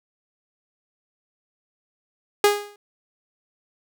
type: tone with exponential decay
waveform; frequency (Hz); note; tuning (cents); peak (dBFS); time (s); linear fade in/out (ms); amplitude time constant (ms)
sawtooth; 411.3; G#4; -17; -7; 2.44-2.76; 2; 69
effects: none